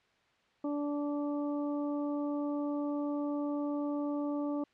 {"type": "harmonic tone", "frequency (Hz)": 290.7, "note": "D4", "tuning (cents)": -18, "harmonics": [1, 2, 3, 4], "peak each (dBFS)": [-32, -39, -46, -47], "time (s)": [0.64, 4.64], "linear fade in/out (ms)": 5, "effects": ["white hiss -69 dBFS RMS until 4.73 s", "low-pass 3000 Hz 12 dB/octave"]}